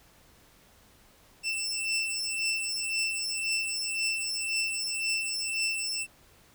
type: beating tone pair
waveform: 20% pulse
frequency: 2672 / 2673.9 Hz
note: E7 / E7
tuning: +23 / +24 cents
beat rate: 1.9 Hz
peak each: -27 dBFS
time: 1.43-6.07 s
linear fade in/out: 50 ms
effects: pink hiss -59 dBFS RMS until 6.54 s